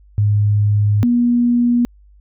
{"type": "tone pair in turn", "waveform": "sine", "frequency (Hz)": [103.83, 240.5], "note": ["G#2", "B3"], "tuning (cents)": [0, -46], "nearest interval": "octave + minor third", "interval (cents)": 1454, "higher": "second", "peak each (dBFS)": -11, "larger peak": "neither", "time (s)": [[0.18, 1.03], [1.03, 1.85]], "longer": "first", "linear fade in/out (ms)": 0, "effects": ["added 50 Hz sine -44 dBFS peak until 2.2 s"]}